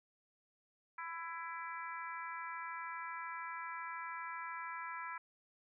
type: harmonic tone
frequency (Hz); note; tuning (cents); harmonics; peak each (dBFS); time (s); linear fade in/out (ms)
332.8; E4; +17; 3 / 4 / 5 / 6 / 7; -45 / -47 / -49 / -51 / -52; 0.98-5.18; 5
effects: none